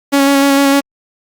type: tone with vibrato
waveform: sawtooth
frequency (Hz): 277.9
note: C#4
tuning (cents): +4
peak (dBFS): -4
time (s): 0.12-0.81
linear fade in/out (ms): 20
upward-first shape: square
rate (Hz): 6.6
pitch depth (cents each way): 14
effects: Opus 48 kbps

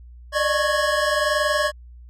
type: tone cluster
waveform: square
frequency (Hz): 590 / 611 / 1099 / 1670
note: D5 / D#5 / C#6 / G#6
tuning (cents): +8 / -32 / -15 / +9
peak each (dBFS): -25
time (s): 0.32-1.72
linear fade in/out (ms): 50
effects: added 60 Hz sine -40 dBFS peak until 2.09 s + low-pass 9000 Hz 12 dB/octave

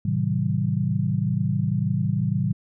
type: chord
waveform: sine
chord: A diminished seventh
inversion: none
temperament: just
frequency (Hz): 110 / 132 / 158.4 / 190.08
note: A2 / C3 / Eb3 / Gb3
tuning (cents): 0 / +16 / +31 / +47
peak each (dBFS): -26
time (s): 0.05-2.53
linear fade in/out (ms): 5
effects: none

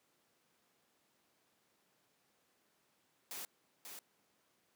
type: noise with echo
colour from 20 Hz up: white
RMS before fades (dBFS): -45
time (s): 3.31-3.45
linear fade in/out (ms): 0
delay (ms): 540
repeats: 1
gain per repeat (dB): -5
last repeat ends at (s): 3.99
effects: pink hiss -75 dBFS RMS until 4.75 s + high-pass 200 Hz 12 dB/octave

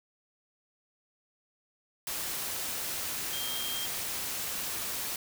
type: tone in noise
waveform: sine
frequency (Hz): 3200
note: G7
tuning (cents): +35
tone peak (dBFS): -36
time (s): 3.33-3.86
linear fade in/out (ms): 2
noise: white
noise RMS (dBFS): -35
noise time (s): 2.07-5.16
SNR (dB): -4
effects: none

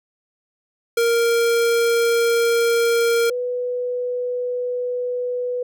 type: tone pair in turn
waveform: square / sine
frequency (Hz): 466.2 / 493.9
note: A#4 / B4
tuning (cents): 0 / 0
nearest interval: minor second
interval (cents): 100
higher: second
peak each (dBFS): -16 / -21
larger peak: first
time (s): 0.97-3.3 / 3.3-5.63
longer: neither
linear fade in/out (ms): 5
effects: none

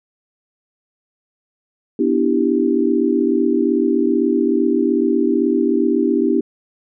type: chord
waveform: sine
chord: E minor seventh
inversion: second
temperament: equal with one note detuned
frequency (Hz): 246.2 / 293.7 / 329.6 / 392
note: B3 / D4 / E4 / G4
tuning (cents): -5 / 0 / 0 / 0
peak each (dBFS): -19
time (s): 1.99-6.41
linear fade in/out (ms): 5
effects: none

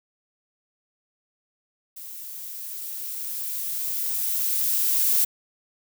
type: noise with level ramp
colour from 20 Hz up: violet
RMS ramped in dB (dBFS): -39 to -20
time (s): 1.96-5.25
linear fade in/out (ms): 10
effects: none

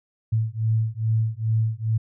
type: beating tone pair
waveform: sine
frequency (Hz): 110 / 112.4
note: A2 / A2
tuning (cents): 0 / +37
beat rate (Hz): 2.4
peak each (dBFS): -23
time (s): 0.32-1.98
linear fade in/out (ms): 10
effects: none

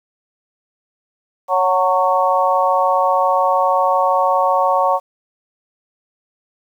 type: harmonic tone with a mistuned harmonic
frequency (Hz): 185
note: F#3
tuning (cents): 0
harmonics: 3 / 4 / 5 / 6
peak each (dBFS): -18 / -18 / -18 / -18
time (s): 1.48-5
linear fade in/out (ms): 50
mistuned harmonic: 5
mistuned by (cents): -23
effects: 8-bit

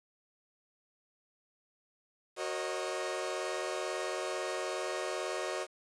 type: chord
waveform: sawtooth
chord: D# minor seventh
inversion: first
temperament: equal with one note detuned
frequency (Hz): 370 / 466.2 / 543.9 / 622.3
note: F#4 / A#4 / C#5 / D#5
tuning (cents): 0 / 0 / -33 / 0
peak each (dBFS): -35 / -38 / -36 / -35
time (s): 2.36-5.67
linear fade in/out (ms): 50
effects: resampled to 22050 Hz + 9-bit

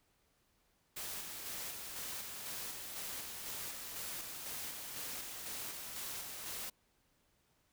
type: noise with tremolo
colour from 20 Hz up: white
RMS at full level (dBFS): -43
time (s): 0.96-6.7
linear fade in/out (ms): 10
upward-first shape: square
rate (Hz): 2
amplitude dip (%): 30
effects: pink hiss -75 dBFS RMS until 7.72 s

